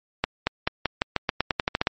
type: accelerating click train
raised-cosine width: 0.3 ms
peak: -5 dBFS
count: 14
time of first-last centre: 0.24-1.871 s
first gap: 230 ms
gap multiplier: 0.89
effects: MP3 32 kbps